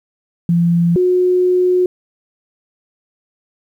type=tone pair in turn; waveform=sine; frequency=170.8 / 363.3 Hz; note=F3 / F#4; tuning=-38 / -32 cents; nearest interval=octave + minor second; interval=1306 cents; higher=second; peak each=-10 dBFS; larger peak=neither; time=0.49-0.96 / 0.96-1.86 s; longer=second; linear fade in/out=2 ms; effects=8-bit